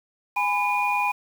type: tone cluster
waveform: sine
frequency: 826 / 997 / 2440 Hz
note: G#5 / B5 / D#7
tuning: -10 / +16 / -34 cents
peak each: -25 dBFS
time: 0.36-1.12 s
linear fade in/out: 10 ms
effects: 7-bit